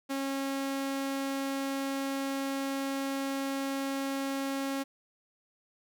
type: tone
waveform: sawtooth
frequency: 273 Hz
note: C#4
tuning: 26 cents flat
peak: -27 dBFS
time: 0.09-4.84 s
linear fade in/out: 20 ms
effects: none